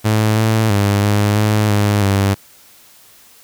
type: tone with pitch steps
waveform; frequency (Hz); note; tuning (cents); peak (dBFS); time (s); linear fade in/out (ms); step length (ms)
sawtooth; 108.1 / 110.5 / 101.2 / 103.4 / 106.3 / 103.2 / 98.8; A2 / A2 / G#2 / G#2 / G#2 / G#2 / G2; -30 / +8 / -44 / -7 / +41 / -10 / +14; -8; 0.04-2.35; 20; 330
effects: white hiss -46 dBFS RMS until 3.43 s